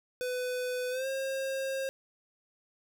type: tone with pitch glide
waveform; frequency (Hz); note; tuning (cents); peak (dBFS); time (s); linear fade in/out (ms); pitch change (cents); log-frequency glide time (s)
square; 500 to 535.9; B4 to C5; +21 to +41; -32; 0.21-1.89; 0; +120; 0.9-1.07
effects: none